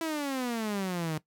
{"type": "exponential sweep", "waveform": "sawtooth", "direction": "down", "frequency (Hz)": [331.9, 151.9], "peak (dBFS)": -26, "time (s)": [0.01, 1.18], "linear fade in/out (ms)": 2, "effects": ["noise-tail reverb RT60 0.1 s tail -17 dB re dry"]}